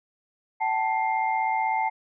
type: tone cluster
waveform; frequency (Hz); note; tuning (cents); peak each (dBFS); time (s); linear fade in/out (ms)
sine; 763 / 879 / 2107; G5 / A5 / C7; -47 / -2 / +12; -28 / -24 / -31; 0.6-1.9; 20
effects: none